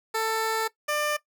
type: tone pair in turn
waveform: 15% pulse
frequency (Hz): 443.9 / 596.6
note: A4 / D5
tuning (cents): +15 / +27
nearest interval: perfect fourth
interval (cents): 512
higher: second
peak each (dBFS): -18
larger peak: neither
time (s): 0.14-0.68 / 0.88-1.17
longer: first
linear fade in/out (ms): 10
effects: noise-tail reverb RT60 0.1 s tail -18 dB re dry